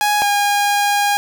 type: tone pair in turn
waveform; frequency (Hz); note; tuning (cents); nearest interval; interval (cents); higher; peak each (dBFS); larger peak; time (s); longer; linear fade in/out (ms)
sawtooth; 831 / 815.3; G#5 / G#5; +1 / -32; unison; 33; first; -10; neither; 0.01-0.22 / 0.22-1.17; second; 0
effects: none

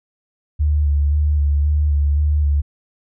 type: tone with vibrato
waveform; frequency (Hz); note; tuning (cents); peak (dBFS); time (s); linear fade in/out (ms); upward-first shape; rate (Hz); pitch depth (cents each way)
sine; 73.4; D2; 0; -13; 0.59-2.62; 20; square; 1.9; 27
effects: none

